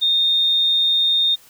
sine tone, 3665 Hz, A#7, 30 cents flat, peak -14 dBFS, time 0.01-1.36 s, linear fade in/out 20 ms, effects white hiss -49 dBFS RMS until 1.49 s

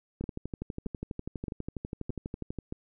two click trains, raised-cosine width 3 ms, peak -22 / -22 dBFS, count 30 / 5, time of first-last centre 0.21-2.587 / 0.24-2.724 s, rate 12.2 / 1.61 Hz, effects none

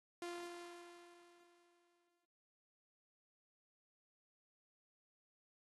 sawtooth tone with exponential decay, 347.6 Hz, F4, 8 cents flat, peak -39 dBFS, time 0.22-2.25 s, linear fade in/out 2 ms, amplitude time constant 440 ms, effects AAC 32 kbps

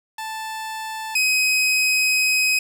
sawtooth tone pair in turn, 880 / 2526 Hz, A5 / D#7, 0 / +26 cents, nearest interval octave + tritone, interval 1826 cents, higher second, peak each -24 / -13 dBFS, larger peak second, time 0.18-1.15 / 1.15-2.59 s, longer second, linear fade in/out 5 ms, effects low-pass 12000 Hz 12 dB/octave + 7-bit

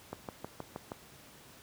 click train, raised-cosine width 1 ms, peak -24 dBFS, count 6, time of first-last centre 0.13-0.919 s, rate 6.34 Hz, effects pink hiss -55 dBFS RMS until 1.62 s + high-pass 80 Hz 12 dB/octave

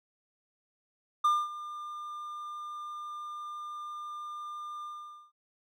triangle tone with ADSR envelope, 1201 Hz, D6, 38 cents sharp, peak -19 dBFS, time 1.24-5.32 s, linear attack 9 ms, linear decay 230 ms, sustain -17 dB, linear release 480 ms, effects none

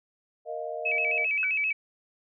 sine chord, Bb suspended fourth, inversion none, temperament just, 466.2 / 621.6 / 699.2 Hz, Bb4 / Eb5 / F5, 0 / -2 / +2 cents, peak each -37 / -34 / -37 dBFS, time 0.45-1.27 s, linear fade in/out 50 ms
sine tone with vibrato, 2434 Hz, D#7, 39 cents flat, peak -24 dBFS, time 0.85-1.73 s, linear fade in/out 10 ms, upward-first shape square, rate 7.6 Hz, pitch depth 100 cents each way
sine tone with exponential decay, 1500 Hz, F#6, 23 cents sharp, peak -28 dBFS, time 1.43-1.55 s, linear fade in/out 1 ms, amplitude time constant 25 ms
effects none

